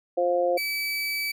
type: harmonic tone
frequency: 175.8 Hz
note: F3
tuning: 12 cents sharp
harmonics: 2 / 3 / 4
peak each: -29 / -22 / -27 dBFS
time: 0.17-0.58 s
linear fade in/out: 10 ms
type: tone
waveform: 30% pulse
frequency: 2300 Hz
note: D7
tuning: 37 cents flat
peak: -24 dBFS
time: 0.57-1.32 s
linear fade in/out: 10 ms
effects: none